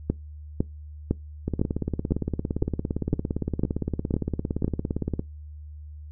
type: two click trains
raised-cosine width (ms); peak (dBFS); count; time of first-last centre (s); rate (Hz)
3; -9 / -13; 10 / 66; 0.1-4.645 / 1.48-5.194; 1.98 / 17.5
effects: noise-tail reverb RT60 0.2 s tail -23 dB re dry + added 75 Hz sine -38 dBFS peak until 6.11 s